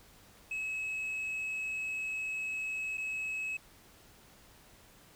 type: tone with dropouts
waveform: sine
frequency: 2574 Hz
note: E7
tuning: 42 cents flat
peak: -31 dBFS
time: 0.51-3.57 s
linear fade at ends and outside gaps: 5 ms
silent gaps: 2.973-2.979 s
effects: tanh soft clip ceiling -33 dBFS + pink hiss -59 dBFS RMS until 5.15 s